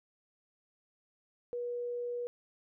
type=tone; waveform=sine; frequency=483.4 Hz; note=B4; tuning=37 cents flat; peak=-34 dBFS; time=1.53-2.27 s; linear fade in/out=0 ms; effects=none